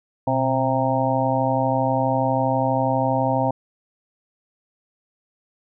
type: harmonic tone with a mistuned harmonic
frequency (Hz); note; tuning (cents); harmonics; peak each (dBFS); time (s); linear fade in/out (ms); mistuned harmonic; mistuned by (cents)
132.3; C3; +20; 1 / 2 / 4 / 5 / 6 / 7; -25 / -25 / -25 / -25 / -25 / -25; 0.27-3.51; 5; 1; -91
effects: none